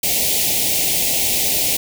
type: band-stop noise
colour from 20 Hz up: white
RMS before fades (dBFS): -18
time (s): 0.03-1.77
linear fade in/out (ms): 5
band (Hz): 810 to 2100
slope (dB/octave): 48
effects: none